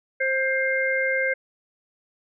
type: harmonic tone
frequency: 528 Hz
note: C5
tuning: 16 cents sharp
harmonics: 1 / 3 / 4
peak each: -25 / -25 / -25 dBFS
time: 0.2-1.34 s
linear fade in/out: 10 ms
effects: none